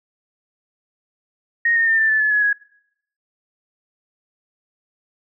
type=tone with pitch steps; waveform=sine; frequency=1864 / 1834.1 / 1804.7 / 1775.7 / 1747.2 / 1719.2 / 1691.6 / 1664.5 Hz; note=A#6 / A#6 / A6 / A6 / A6 / A6 / G#6 / G#6; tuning=-1 / -29 / +43 / +15 / -13 / -41 / +31 / +3 cents; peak=-14 dBFS; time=1.65-2.53 s; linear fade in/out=5 ms; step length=110 ms; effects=noise-tail reverb RT60 0.7 s tail -22 dB re dry